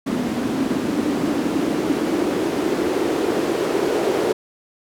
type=noise with band-pass filter sweep; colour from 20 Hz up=white; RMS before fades=-21 dBFS; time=0.06-4.33 s; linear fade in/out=10 ms; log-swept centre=250 to 400 Hz; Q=3.7; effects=none

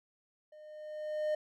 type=tone with level ramp; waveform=triangle; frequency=610 Hz; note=D#5; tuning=34 cents flat; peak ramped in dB=-50 to -26 dBFS; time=0.52-1.35 s; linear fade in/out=5 ms; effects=none

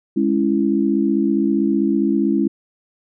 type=chord; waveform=sine; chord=C# minor; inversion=second; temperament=just; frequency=207.9 / 277.2 / 332.6 Hz; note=G#3 / C#4 / E4; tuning=+2 / 0 / +16 cents; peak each=-19 dBFS; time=0.16-2.48 s; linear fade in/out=10 ms; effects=none

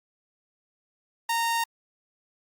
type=tone; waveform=sawtooth; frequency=924 Hz; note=A#5; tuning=16 cents flat; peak=-20 dBFS; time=1.29-1.64 s; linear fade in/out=5 ms; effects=Opus 48 kbps

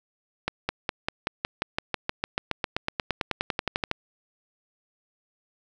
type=accelerating click train; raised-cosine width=0.3 ms; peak=-9 dBFS; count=27; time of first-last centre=0.48-3.914 s; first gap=210 ms; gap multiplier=0.96; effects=none

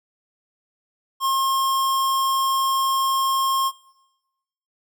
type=tone; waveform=square; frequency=1072 Hz; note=C6; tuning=42 cents sharp; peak=-19 dBFS; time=1.2-3.72 s; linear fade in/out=50 ms; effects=noise-tail reverb RT60 1.0 s tail -21 dB re dry

